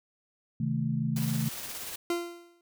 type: chord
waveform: sine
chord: A diminished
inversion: first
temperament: just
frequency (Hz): 132 / 158.4 / 220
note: C3 / Eb3 / A3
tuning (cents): +16 / +31 / 0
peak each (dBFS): -31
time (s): 0.6-1.49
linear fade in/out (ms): 5
type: noise with tremolo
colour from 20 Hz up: white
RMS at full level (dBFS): -38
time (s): 1.16-1.96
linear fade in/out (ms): 5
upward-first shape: square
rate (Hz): 17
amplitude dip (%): 25
type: tone with exponential decay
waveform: 40% pulse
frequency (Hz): 344.7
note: F4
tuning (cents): -23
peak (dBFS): -24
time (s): 2.1-2.61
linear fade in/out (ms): 2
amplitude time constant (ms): 110
effects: none